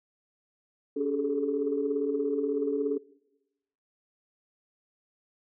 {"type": "tone cluster", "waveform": "sine", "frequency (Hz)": [283.5, 395.5, 416.5, 433.3], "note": ["C#4", "G4", "G#4", "A4"], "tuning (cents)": [39, 15, 5, -27], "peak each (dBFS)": [-30, -36, -34, -29], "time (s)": [0.96, 2.98], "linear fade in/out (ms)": 10, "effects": ["noise-tail reverb RT60 1.0 s tail -22 dB re dry", "tanh soft clip ceiling -16 dBFS"]}